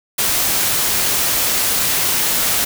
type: noise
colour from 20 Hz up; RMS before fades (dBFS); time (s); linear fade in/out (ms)
white; -17; 0.18-2.65; 10
effects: none